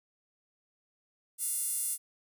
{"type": "tone with high-pass filter", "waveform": "sawtooth", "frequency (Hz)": 698.5, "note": "F5", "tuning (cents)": 0, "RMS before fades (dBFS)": -33, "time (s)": [1.38, 1.98], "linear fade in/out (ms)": 50, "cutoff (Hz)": 10000, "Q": 3.4, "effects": []}